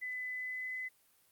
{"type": "tone with pitch glide", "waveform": "sine", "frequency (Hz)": [2007, 2020], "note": ["B6", "B6"], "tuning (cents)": [27, 39], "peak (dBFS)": -37, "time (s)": [0.01, 0.89], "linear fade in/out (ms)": 20, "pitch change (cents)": 12, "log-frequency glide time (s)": [0.34, 0.75], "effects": ["white hiss -69 dBFS RMS until 1.31 s", "Opus 32 kbps"]}